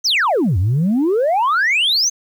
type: exponential two-way sweep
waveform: sine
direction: down then up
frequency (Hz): 6450 to 84.3 to 6450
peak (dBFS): -11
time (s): 0.04-2.1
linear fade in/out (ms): 20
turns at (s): 0.58
effects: tanh soft clip ceiling -11 dBFS + 8-bit